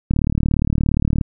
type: click train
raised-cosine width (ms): 5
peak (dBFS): -5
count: 42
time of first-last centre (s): 0.11-1.212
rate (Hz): 37.2
effects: none